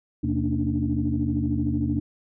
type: tone cluster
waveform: sine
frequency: 80.2 / 127.5 / 229.3 / 286.3 / 299.4 Hz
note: E2 / C3 / A#3 / D4 / D4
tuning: -47 / -44 / -28 / -44 / +33 cents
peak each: -28 dBFS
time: 0.23-2 s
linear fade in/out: 10 ms
effects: tanh soft clip ceiling -11 dBFS